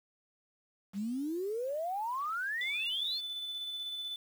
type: exponential sweep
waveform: sine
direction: up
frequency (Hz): 189 to 4529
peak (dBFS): -32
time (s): 0.93-3.21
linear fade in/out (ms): 50
type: tone with tremolo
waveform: sine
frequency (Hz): 3500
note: A7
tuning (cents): -10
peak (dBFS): -35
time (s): 2.61-4.16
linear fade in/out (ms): 2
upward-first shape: square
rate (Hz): 16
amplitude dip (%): 25
effects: tanh soft clip ceiling -26 dBFS + 9-bit